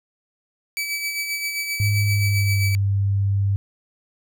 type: tone with tremolo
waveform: sawtooth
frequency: 2297 Hz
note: D7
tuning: 39 cents flat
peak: -19 dBFS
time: 0.77-2.75 s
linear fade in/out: 0 ms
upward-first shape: sine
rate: 7.6 Hz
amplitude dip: 45%
type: tone with pitch glide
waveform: sine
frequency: 103.83 to 99.14 Hz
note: G#2 to G2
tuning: 0 to +20 cents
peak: -17 dBFS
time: 1.8-3.56 s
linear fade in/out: 0 ms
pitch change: -80 cents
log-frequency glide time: 1.99-2.68 s
effects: none